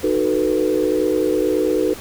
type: chord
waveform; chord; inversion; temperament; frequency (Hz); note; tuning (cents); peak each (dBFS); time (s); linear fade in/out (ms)
sine; B dominant seventh; first; just; 308.7 / 370.4 / 444.5 / 493.9; D#4 / F#4 / A4 / B4; -14 / +2 / +18 / 0; -21; 0.03-1.94; 10
effects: pink hiss -36 dBFS RMS until 2 s